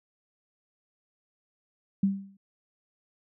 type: tone with exponential decay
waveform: sine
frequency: 196 Hz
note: G3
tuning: in tune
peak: -18 dBFS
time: 2.03-2.37 s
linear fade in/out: 5 ms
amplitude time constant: 73 ms
effects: none